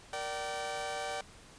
sawtooth chord, G minor, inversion first, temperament equal with one note detuned, 466.2 / 587.3 / 768.7 Hz, Bb4 / D5 / G5, 0 / 0 / -34 cents, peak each -40 / -36 / -34 dBFS, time 0.13-1.21 s, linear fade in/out 2 ms, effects pink hiss -55 dBFS RMS until 1.58 s + resampled to 22050 Hz

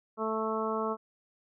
harmonic tone, 220 Hz, A3, in tune, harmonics 1 / 2 / 3 / 4 / 5 / 6, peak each -36 / -33 / -37 / -39 / -35 / -38 dBFS, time 0.17-0.97 s, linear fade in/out 50 ms, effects none

